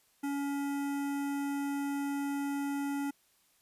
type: tone with notch filter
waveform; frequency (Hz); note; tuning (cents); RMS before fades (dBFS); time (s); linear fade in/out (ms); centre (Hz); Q
square; 281.8; C#4; +29; -34; 0.23-3.11; 10; 4100; 0.85
effects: white hiss -69 dBFS RMS until 3.61 s + resampled to 32000 Hz